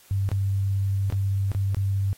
sine tone with dropouts, 98 Hz, G2, in tune, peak -21 dBFS, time 0.11-2.13 s, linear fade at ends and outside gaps 0 ms, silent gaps 0.29-0.316 / 1.101-1.124 / 1.517-1.548 / 1.746-1.768 s, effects white hiss -54 dBFS RMS until 2.17 s + AAC 48 kbps

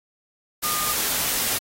sine tone in noise, 1218 Hz, D#6, 37 cents flat, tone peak -27 dBFS, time 0.63-0.94 s, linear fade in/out 20 ms, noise white, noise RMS -24 dBFS, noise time 0.62-1.59 s, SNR -6 dB, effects AAC 48 kbps

